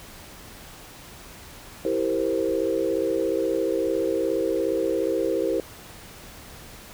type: chord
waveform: sine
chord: C dominant seventh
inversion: first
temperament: equal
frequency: 329.6 / 392 / 466.2 / 523.3 Hz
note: E4 / G4 / Bb4 / C5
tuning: 0 / 0 / 0 / 0 cents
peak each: -27 dBFS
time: 1.85-5.6 s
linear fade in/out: 2 ms
effects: pink hiss -44 dBFS RMS until 6.93 s